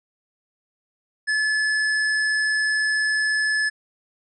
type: tone with hard clipping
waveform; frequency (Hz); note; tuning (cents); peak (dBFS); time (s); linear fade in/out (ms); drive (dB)
triangle; 1723; A6; -37; -21; 1.27-3.7; 20; 15
effects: resampled to 24000 Hz